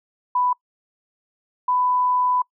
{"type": "tone pair in turn", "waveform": "sine", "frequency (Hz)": [992, 996.9], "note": ["B5", "B5"], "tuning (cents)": [7, 16], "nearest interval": "unison", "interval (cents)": 9, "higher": "second", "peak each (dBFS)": [-17, -17], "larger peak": "neither", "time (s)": [[0.35, 0.53], [1.68, 2.42]], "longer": "second", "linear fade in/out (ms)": 5, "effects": ["noise-tail reverb RT60 0.1 s tail -24 dB re dry"]}